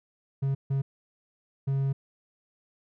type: tone bursts at uneven times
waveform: triangle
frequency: 136.5 Hz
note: C#3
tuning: 26 cents flat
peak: -22 dBFS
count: 3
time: 0.42-0.55 / 0.7-0.82 / 1.67-1.93 s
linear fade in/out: 10 ms
effects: none